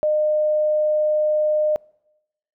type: tone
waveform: sine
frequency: 609 Hz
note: D#5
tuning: 37 cents flat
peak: -16 dBFS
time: 0.03-1.76 s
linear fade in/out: 0 ms
effects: noise-tail reverb RT60 0.9 s tail -26 dB re dry